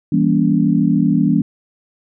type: chord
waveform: sine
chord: E diminished seventh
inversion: none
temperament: just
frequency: 164.81 / 197.78 / 237.3 / 284.8 Hz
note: E3 / G3 / Bb3 / Db4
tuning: 0 / +16 / +31 / +47 cents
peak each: -17 dBFS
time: 0.12-1.42 s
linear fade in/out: 5 ms
effects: none